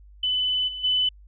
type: tone with level steps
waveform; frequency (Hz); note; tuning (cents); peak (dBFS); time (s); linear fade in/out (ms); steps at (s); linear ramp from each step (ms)
sine; 3007; F#7; +27; -21 / -31 / -19; 0.23-1.09; 5; 0.67 / 0.83; 20
effects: added 50 Hz sine -46 dBFS peak until 1.27 s